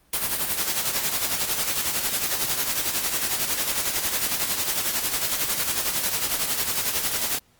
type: noise with tremolo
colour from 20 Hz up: white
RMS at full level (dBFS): -23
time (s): 0.13-7.39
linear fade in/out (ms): 5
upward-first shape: sine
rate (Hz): 11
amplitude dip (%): 55
effects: pink hiss -61 dBFS RMS until 7.59 s + Opus 32 kbps